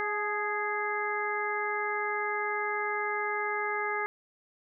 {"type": "harmonic tone with a mistuned harmonic", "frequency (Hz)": 415.3, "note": "G#4", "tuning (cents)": 0, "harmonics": [1, 2, 3, 4, 5], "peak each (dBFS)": [-35, -35, -35, -35, -35], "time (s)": [0, 4.06], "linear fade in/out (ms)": 0, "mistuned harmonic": 2, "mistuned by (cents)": 37, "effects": []}